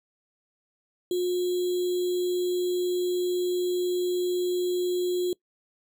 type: tone with sample-and-hold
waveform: sine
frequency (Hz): 359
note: F4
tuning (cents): +48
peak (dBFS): -23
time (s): 1.11-5.33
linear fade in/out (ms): 2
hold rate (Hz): 3675
effects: noise-tail reverb RT60 0.1 s tail -23 dB re dry